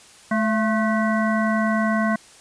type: harmonic tone with a mistuned harmonic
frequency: 216.2 Hz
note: A3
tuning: 30 cents flat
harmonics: 1 / 3 / 5 / 7 / 9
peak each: -20 / -25 / -27 / -28 / -30 dBFS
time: 0.31-2.16 s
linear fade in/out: 5 ms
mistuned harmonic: 3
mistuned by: +64 cents
effects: white hiss -48 dBFS RMS until 2.4 s + resampled to 22050 Hz